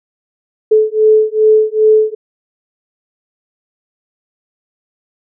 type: beating tone pair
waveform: sine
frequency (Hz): 431.7 / 434.2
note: A4 / A4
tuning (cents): -33 / -23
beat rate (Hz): 2.5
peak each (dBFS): -10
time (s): 0.71-2.15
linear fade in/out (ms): 10
effects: none